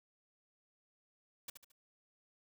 white noise with echo, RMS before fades -44 dBFS, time 1.48-1.5 s, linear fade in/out 5 ms, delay 73 ms, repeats 3, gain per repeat -8 dB, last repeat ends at 1.719 s, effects none

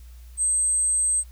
sine tone, 8280 Hz, C9, 19 cents flat, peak -19 dBFS, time 0.37-1.24 s, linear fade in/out 50 ms, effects added 60 Hz sine -41 dBFS peak until 1.31 s + white hiss -58 dBFS RMS until 1.31 s

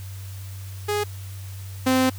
sawtooth tone pair in turn, 415.3 / 259.2 Hz, G#4 / C4, 0 / -16 cents, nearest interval minor sixth, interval 816 cents, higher first, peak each -18 / -13 dBFS, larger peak second, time 0.88-1.04 / 1.86-2.1 s, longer second, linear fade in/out 10 ms, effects added 96 Hz sine -33 dBFS peak until 2.18 s + white hiss -46 dBFS RMS until 2.18 s

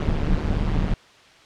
brown noise with amplitude modulation, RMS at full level -18 dBFS, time 0-0.94 s, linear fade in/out 2 ms, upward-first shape sine, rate 151 Hz, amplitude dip 85%, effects white hiss -50 dBFS RMS until 1.45 s + low-pass 4000 Hz 12 dB/octave

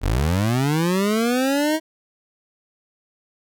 25% pulse linear sweep, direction up, 39.22 to 320.6 Hz, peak -14 dBFS, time 0.01-1.8 s, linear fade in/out 50 ms, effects none

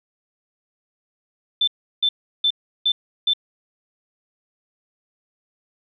sine tone bursts, 3538 Hz, A7, 9 cents sharp, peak -15 dBFS, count 5, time 1.61-3.335 s, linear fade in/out 5 ms, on 65 ms, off 350 ms, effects none

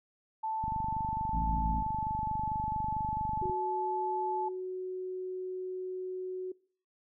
sine tone with pitch glide, 880 to 865.9 Hz, A5 to A5, 0 to -28 cents, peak -31 dBFS, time 0.43-4.49 s, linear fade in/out 10 ms, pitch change -28 cents, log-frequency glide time 1.13-2.42 s
click train, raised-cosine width 5 ms, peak -27 dBFS, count 71, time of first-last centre 0.64-3.497 s, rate 24.5 Hz
harmonic tone, 54.9 Hz, A1, 3 cents flat, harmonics 1 / 2 / 3 / 4 / 5, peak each -31 / -45 / -39 / -40 / -45 dBFS, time 1.33-1.82 s, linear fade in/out 20 ms
sine tone, 370 Hz, F#4, in tune, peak -34 dBFS, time 3.42-6.52 s, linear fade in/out 5 ms
effects noise-tail reverb RT60 0.5 s tail -23 dB re dry

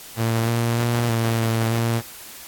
sawtooth tone with pitch steps, 114.1 / 117 / 118.7 / 114.5 / 113.3 / 115.8 Hz, A#2 / A#2 / A#2 / A#2 / A#2 / A#2, -37 / +7 / +32 / -31 / -49 / -11 cents, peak -15 dBFS, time 0.16-2.02 s, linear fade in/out 50 ms, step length 310 ms, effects white hiss -40 dBFS RMS until 2.47 s + AAC 64 kbps

